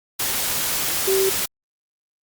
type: tone in noise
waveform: sine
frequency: 385.3 Hz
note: G4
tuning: 30 cents flat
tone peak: -17 dBFS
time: 1.07-1.3 s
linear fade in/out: 10 ms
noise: white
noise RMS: -23 dBFS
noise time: 0.19-1.46 s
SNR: +3 dB
effects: Opus 48 kbps